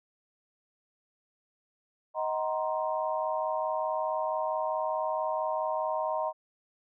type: chord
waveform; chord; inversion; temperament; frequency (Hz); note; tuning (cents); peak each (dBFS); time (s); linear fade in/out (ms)
sine; C half-diminished seventh; first; just; 627.9 / 753.5 / 941.9 / 1046.5; Eb5 / Gb5 / Bb5 / C6; +16 / +31 / +18 / 0; -31 / -36 / -33 / -36; 2.14-6.33; 50
effects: none